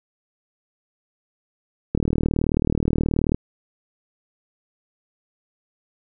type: click train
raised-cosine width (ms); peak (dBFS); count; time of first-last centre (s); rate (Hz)
3; -7; 55; 1.95-3.345; 38.7
effects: none

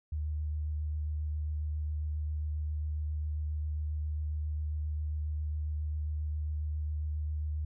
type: tone with vibrato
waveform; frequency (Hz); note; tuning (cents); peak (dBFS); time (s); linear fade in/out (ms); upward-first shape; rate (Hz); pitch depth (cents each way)
sine; 75.9; D#2; -42; -31; 0.12-7.65; 5; sine; 7.4; 14
effects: none

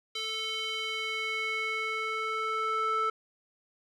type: tone with band-pass filter sweep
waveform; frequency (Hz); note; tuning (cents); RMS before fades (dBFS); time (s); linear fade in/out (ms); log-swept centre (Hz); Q
square; 440; A4; 0; -32; 0.15-3.1; 5; 3500 to 1300; 3
effects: none

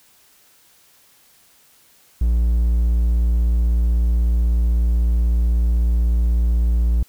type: tone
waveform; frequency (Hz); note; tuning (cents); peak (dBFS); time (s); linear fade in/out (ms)
triangle; 58.1; A#1; -5; -12; 2.21-7.03; 5
effects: white hiss -54 dBFS RMS until 7.08 s

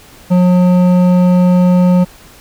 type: tone with hard clipping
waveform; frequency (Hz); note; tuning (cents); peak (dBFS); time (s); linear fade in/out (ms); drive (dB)
sine; 180; F#3; -47; -8; 0.3-2.05; 20; 10
effects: pink hiss -40 dBFS RMS until 2.4 s

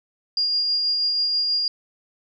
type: tone with tremolo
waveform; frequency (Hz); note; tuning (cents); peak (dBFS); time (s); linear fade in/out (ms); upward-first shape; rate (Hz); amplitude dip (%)
sine; 4826; D8; +46; -18; 0.37-1.68; 2; sine; 6.2; 25
effects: none

